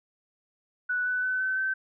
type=tone with pitch steps; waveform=sine; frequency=1480 / 1495.5 / 1511.1 / 1526.9 / 1542.8 Hz; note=F#6 / F#6 / F#6 / G6 / G6; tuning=0 / +18 / +36 / -46 / -28 cents; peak=-25 dBFS; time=0.89-1.74 s; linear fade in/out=10 ms; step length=170 ms; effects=none